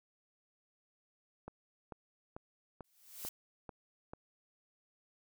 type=click train; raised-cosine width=1 ms; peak=-31 dBFS; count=7; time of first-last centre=1.48-4.135 s; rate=2.26 Hz
type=noise with exponential growth; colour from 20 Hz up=blue; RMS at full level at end=-40 dBFS; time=2.84-3.29 s; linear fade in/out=5 ms; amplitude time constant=96 ms
effects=none